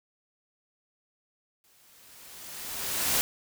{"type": "noise with exponential growth", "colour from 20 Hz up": "white", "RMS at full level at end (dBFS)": -24, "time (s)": [1.64, 3.21], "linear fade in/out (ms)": 0, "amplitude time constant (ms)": 340, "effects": []}